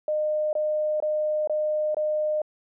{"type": "tone bursts", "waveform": "sine", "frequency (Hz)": 610, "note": "D#5", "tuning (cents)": -34, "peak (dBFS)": -22, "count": 5, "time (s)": [0.08, 2.418], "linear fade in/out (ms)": 2, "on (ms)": 450, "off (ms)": 22, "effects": []}